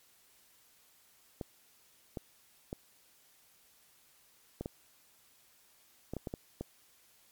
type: clicks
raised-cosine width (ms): 2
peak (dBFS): -24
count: 10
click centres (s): 1.412 / 2.172 / 2.729 / 4.61 / 4.659 / 6.136 / 6.167 / 6.272 / 6.339 / 6.61
effects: white hiss -65 dBFS RMS until 7.31 s + MP3 96 kbps